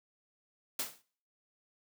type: noise with exponential decay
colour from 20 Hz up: white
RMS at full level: -31 dBFS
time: 0.79-1.02 s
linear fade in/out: 5 ms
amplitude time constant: 48 ms
effects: noise-tail reverb RT60 0.5 s tail -22 dB re dry + high-pass 150 Hz 12 dB/octave